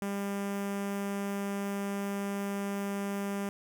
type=tone with notch filter; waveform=sawtooth; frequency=199.7 Hz; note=G3; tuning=32 cents sharp; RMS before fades=-34 dBFS; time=0.02-3.49 s; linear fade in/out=0 ms; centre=4100 Hz; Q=1.3; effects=none